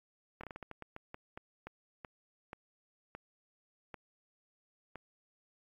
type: slowing click train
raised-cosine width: 0.5 ms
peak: -29 dBFS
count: 17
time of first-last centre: 0.41-4.957 s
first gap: 25 ms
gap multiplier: 1.28
effects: AAC 64 kbps